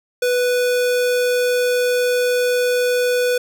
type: tone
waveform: square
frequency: 493.9 Hz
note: B4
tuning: in tune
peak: -16 dBFS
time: 0.22-3.38 s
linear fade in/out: 5 ms
effects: none